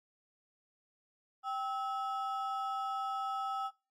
triangle ring-modulated tone, 1040 Hz, C6, 11 cents flat, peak -29 dBFS, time 1.43-3.71 s, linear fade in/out 50 ms, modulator 258 Hz, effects noise-tail reverb RT60 0.3 s tail -19 dB re dry + AAC 48 kbps

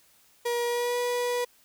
35% pulse tone with pitch glide, 477.4 to 487.7 Hz, A#4 to B4, +41 to -22 cents, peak -24 dBFS, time 0.45-1.45 s, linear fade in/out 10 ms, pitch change +37 cents, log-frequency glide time 0.66-0.98 s, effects white hiss -61 dBFS RMS until 1.64 s

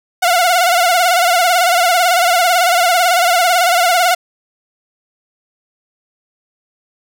sawtooth tone with vibrato, 708 Hz, F5, 23 cents sharp, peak -6 dBFS, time 0.22-4.15 s, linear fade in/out 10 ms, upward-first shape sine, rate 18 Hz, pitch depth 84 cents each way, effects none

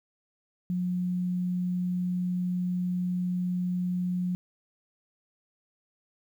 sine tone, 179.9 Hz, F#3, 48 cents flat, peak -26 dBFS, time 0.7-4.35 s, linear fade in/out 0 ms, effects 10-bit

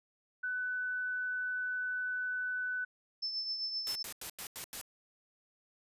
sine tone, 1498 Hz, F#6, 21 cents sharp, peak -33 dBFS, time 0.43-2.85 s, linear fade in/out 10 ms
sine tone with tremolo, 5280 Hz, E8, 2 cents sharp, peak -32 dBFS, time 3.22-4.03 s, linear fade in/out 10 ms, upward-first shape triangle, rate 7.7 Hz, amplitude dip 55%
white noise bursts, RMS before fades -42 dBFS, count 6, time 3.87-4.813 s, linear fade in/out 0 ms, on 83 ms, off 89 ms
effects resampled to 32000 Hz

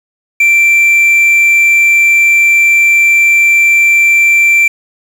triangle tone with quantisation, 2349 Hz, D7, in tune, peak -3 dBFS, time 0.4-4.68 s, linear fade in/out 5 ms, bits 5, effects none

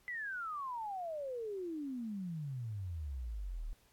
sine exponential sweep, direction down, 2019 to 35.01 Hz, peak -38 dBFS, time 0.08-3.73 s, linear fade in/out 0 ms, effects pink hiss -69 dBFS RMS until 3.92 s + AAC 64 kbps

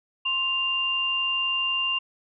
sine tone pair together, 1053.1 / 2792 Hz, C6 / F7, +11 / -1 cents, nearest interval octave + perfect fourth, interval 1688 cents, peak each -32 / -23 dBFS, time 0.25-1.99 s, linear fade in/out 10 ms, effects none

